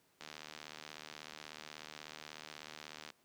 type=click train; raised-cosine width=0.2 ms; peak=-29 dBFS; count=222; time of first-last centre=0.21-3.103 s; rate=76.4 Hz; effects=pink hiss -72 dBFS RMS until 3.24 s + high-pass 150 Hz 12 dB/octave